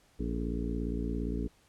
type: harmonic tone with a mistuned harmonic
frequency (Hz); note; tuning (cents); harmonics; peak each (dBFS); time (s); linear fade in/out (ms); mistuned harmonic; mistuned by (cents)
57.4; A#1; -26; 1 / 2 / 3 / 4 / 5 / 6 / 7 / 8; -34 / -44 / -39 / -38 / -38 / -45 / -42 / -50; 0.19-1.48; 10; 7; +75
effects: pink hiss -65 dBFS RMS until 1.68 s + low-pass 11000 Hz 12 dB/octave